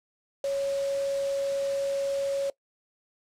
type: tone in noise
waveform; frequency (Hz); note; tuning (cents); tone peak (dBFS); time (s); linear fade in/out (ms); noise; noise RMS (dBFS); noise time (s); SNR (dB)
sine; 554.4; C#5; 0; -25; 0.44-2.5; 2; white; -41; 0.44-2.5; +13
effects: noise-tail reverb RT60 0.1 s tail -21 dB re dry + low-pass 7000 Hz 12 dB/octave